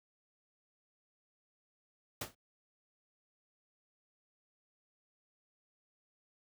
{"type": "noise with exponential decay", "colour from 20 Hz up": "pink", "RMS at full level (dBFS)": -33, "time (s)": [2.21, 2.35], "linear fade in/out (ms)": 5, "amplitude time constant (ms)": 29, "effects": ["high-pass 80 Hz 12 dB/octave"]}